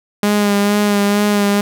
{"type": "tone with vibrato", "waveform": "sawtooth", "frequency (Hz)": 204.8, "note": "G#3", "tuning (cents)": -24, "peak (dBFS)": -8, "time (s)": [0.23, 1.61], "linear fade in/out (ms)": 2, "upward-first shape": "sine", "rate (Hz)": 2.2, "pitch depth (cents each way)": 24, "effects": []}